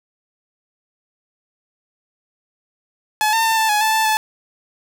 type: tone with pitch steps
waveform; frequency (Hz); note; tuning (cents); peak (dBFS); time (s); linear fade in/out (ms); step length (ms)
sawtooth; 855 / 902 / 895 / 883 / 840 / 876 / 881 / 868; A5 / A5 / A5 / A5 / G#5 / A5 / A5 / A5; -50 / +43 / +29 / +6 / +19 / -8 / +2 / -24; -11; 3.21-4.17; 0; 120
effects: none